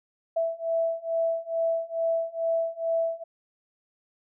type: beating tone pair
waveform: sine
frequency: 659.3 / 661.6 Hz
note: E5 / E5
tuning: 0 / +6 cents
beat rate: 2.3 Hz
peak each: -28 / -27 dBFS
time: 0.36-3.24 s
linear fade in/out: 10 ms
effects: none